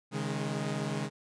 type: chord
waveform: sawtooth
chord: C# suspended second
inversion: none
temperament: equal with one note detuned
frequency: 135.9 / 155.56 / 207.7 Hz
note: C#3 / D#3 / G#3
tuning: -34 / 0 / 0 cents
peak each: -32 dBFS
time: 0.11-1.1 s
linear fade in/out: 50 ms
effects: resampled to 22050 Hz